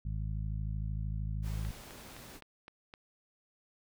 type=harmonic tone; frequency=53.1 Hz; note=G#1; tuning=39 cents sharp; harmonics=1 / 2 / 3 / 4; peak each=-35 / -38 / -42 / -52 dBFS; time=0.05-1.71 s; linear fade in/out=5 ms
type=noise; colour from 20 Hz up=pink; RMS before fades=-50 dBFS; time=1.42-2.41 s; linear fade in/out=50 ms
type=click train; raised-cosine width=0.3 ms; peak=-32 dBFS; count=6; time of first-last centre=1.65-2.939 s; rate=3.88 Hz
effects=none